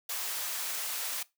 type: high-pass noise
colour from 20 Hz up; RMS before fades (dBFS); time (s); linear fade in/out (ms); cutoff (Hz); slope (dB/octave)
white; -35; 0.09-1.23; 5; 620; 12
effects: noise-tail reverb RT60 0.2 s tail -20 dB re dry